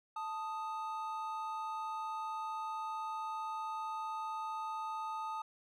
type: tone pair together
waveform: triangle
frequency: 880 / 1244.5 Hz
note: A5 / D#6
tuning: 0 / 0 cents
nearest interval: tritone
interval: 600 cents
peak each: -38 / -39 dBFS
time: 0.16-5.42 s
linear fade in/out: 5 ms
effects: none